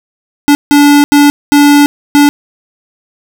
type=tone bursts at uneven times; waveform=square; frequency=289 Hz; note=D4; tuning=28 cents flat; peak=-3 dBFS; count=5; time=0.48-0.55 / 0.71-1.04 / 1.12-1.3 / 1.52-1.86 / 2.15-2.29 s; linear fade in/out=0 ms; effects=none